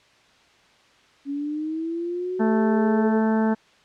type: linear sweep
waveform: sine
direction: up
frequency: 277.2 to 440 Hz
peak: -25 dBFS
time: 1.25-3.21 s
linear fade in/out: 50 ms
type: harmonic tone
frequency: 220 Hz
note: A3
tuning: in tune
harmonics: 1 / 2 / 3 / 4 / 5 / 6 / 7 / 8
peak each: -19 / -27 / -31 / -29 / -40 / -40 / -36 / -41 dBFS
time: 2.39-3.55 s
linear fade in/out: 20 ms
effects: white hiss -56 dBFS RMS until 3.84 s + low-pass 4000 Hz 12 dB/octave